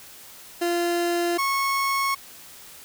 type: tone pair in turn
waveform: 30% pulse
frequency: 345.5 / 1096.9 Hz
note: F4 / C#6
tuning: -19 / -19 cents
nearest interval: octave + minor sixth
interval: 2000 cents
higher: second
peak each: -19 dBFS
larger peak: neither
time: 0.61-1.38 / 1.38-2.15 s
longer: neither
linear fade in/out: 10 ms
effects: white hiss -45 dBFS RMS until 2.84 s